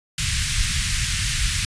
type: band-stop noise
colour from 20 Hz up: pink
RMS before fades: -22 dBFS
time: 0.18-1.65 s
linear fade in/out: 2 ms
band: 140 to 1800 Hz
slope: 24 dB/octave
effects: resampled to 22050 Hz